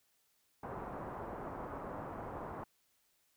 white low-pass noise, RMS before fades -44 dBFS, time 0.63-2.64 s, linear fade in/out 5 ms, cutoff 1100 Hz, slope 24 dB/octave, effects white hiss -75 dBFS RMS until 3.36 s

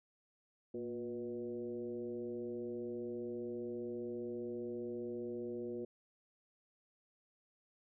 sine tone with frequency modulation, 360 Hz, F#4, 47 cents flat, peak -39 dBFS, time 0.74-5.85 s, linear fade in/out 5 ms, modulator 125 Hz, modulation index 1.1, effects none

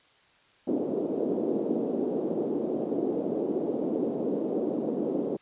pink band-pass noise, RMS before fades -29 dBFS, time 0.67-5.37 s, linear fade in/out 10 ms, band 260 to 480 Hz, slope 24 dB/octave, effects white hiss -61 dBFS RMS until 5.41 s + resampled to 8000 Hz

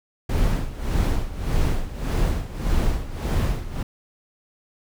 brown noise with tremolo, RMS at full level -19 dBFS, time 0.29-3.83 s, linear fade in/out 5 ms, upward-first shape sine, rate 1.7 Hz, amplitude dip 80%, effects none

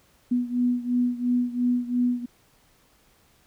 sine beating tone pair, 244.5 / 247.4 Hz, B3 / B3, -17 / +3 cents, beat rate 2.9 Hz, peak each -23 / -26 dBFS, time 0.31-2.26 s, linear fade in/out 10 ms, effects pink hiss -61 dBFS RMS until 3.46 s

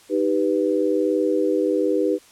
sine chord, Eb augmented, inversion none, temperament equal, 311.1 / 392 / 493.9 Hz, Eb4 / G4 / B4, 0 / 0 / 0 cents, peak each -22 dBFS, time 0.09-2.19 s, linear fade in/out 50 ms, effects white hiss -51 dBFS RMS until 2.31 s + low-pass 10000 Hz 12 dB/octave

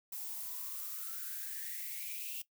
violet noise with high-pass filter sweep, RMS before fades -42 dBFS, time 0.12-2.42 s, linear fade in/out 5 ms, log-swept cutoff 780 to 2800 Hz, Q 9.1, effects noise-tail reverb RT60 0.1 s tail -17 dB re dry

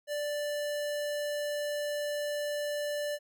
square tone, 587.3 Hz, D5, in tune, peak -32 dBFS, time 0.07-3.19 s, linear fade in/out 50 ms, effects none

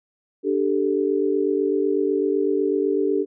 sine chord, D suspended fourth, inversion none, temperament equal, 293.7 / 392 / 440 Hz, D4 / G4 / A4, 0 / 0 / 0 cents, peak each -24 / -21 / -24 dBFS, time 0.43-3.26 s, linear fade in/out 50 ms, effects none

